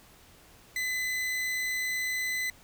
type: tone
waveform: 40% pulse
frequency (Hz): 2016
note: B6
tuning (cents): +35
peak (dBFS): -28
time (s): 0.76-2.5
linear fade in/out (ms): 2
effects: pink hiss -56 dBFS RMS until 2.63 s